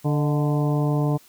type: harmonic tone with a mistuned harmonic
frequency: 146.83 Hz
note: D3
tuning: in tune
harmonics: 1 / 2 / 3 / 4 / 5 / 6 / 7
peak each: -20 / -26 / -30 / -32 / -34 / -36 / -37 dBFS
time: 0.04-1.18 s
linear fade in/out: 20 ms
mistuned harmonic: 4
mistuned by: +62 cents
effects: white hiss -53 dBFS RMS until 1.28 s